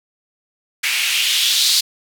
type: noise with band-pass filter sweep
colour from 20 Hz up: blue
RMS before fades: -17 dBFS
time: 0.83-1.81 s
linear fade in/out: 10 ms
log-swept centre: 2200 to 4300 Hz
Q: 2.9
effects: none